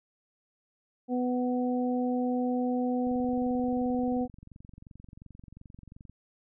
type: harmonic tone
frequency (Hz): 248.8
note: B3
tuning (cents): +13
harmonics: 1 / 2 / 3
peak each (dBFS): -27 / -33 / -36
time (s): 1.08-4.28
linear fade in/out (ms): 50
type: click train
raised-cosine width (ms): 5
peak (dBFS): -36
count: 70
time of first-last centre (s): 3.07-6.096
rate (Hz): 22.8
effects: none